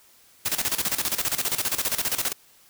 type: noise with tremolo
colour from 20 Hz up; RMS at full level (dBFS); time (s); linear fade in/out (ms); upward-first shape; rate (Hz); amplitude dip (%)
white; -24; 0.45-2.33; 10; square; 15; 75
effects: white hiss -56 dBFS RMS until 2.69 s